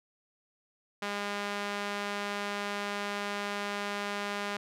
sawtooth tone with band-pass filter, 203.5 Hz, G#3, 35 cents flat, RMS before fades -35 dBFS, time 1.02-4.57 s, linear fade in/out 5 ms, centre 1900 Hz, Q 0.58, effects none

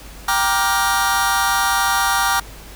sawtooth chord, G minor seventh, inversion none, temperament just, 784 / 940.8 / 1176 / 1411.2 Hz, G5 / Bb5 / D6 / F6, 0 / +16 / +2 / +18 cents, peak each -17 dBFS, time 0.28-2.4 s, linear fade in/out 5 ms, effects added 50 Hz sine -37 dBFS peak until 2.75 s + pink hiss -40 dBFS RMS until 2.75 s

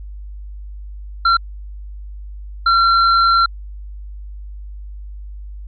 square tone bursts at uneven times, 1365 Hz, F6, 40 cents flat, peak -11 dBFS, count 2, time 1.25-1.37 / 2.66-3.46 s, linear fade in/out 5 ms, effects added 50 Hz sine -29 dBFS peak until 5.67 s + resampled to 11025 Hz

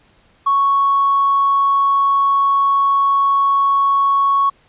triangle tone with hard clipping, 1108.7 Hz, C#6, in tune, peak -12 dBFS, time 0.46-4.5 s, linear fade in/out 10 ms, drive 4 dB, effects pink hiss -54 dBFS RMS until 4.68 s + resampled to 8000 Hz

